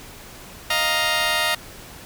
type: chord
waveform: 10% pulse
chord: Eb suspended second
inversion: none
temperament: just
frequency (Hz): 622.3 / 700 / 933.4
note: Eb5 / F5 / Bb5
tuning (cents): 0 / +4 / +2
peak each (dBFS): -16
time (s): 0.7-1.55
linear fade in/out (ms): 5
effects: pink hiss -41 dBFS RMS until 2.05 s